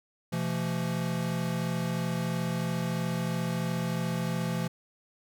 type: tone cluster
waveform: square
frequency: 126.8 / 169.8 / 223.7 Hz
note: B2 / F3 / A3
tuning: +46 / -48 / +29 cents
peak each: -35 / -31 / -37 dBFS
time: 0.32-4.68 s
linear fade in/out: 10 ms
effects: none